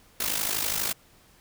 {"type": "noise with amplitude modulation", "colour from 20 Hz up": "white", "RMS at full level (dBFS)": -25, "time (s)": [0.2, 0.93], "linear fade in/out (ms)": 5, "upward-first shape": "sine", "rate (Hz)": 52.2, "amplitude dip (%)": 70, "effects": ["pink hiss -58 dBFS RMS until 1.4 s"]}